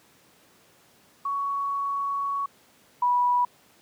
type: tone pair in turn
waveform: sine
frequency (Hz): 1118 / 978.8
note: C#6 / B5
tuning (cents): +14 / -16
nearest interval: major second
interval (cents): 230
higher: first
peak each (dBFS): -25 / -19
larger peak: second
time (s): 1.25-2.46 / 3.02-3.45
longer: first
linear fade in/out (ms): 5
effects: pink hiss -58 dBFS RMS until 3.81 s + high-pass 150 Hz 12 dB/octave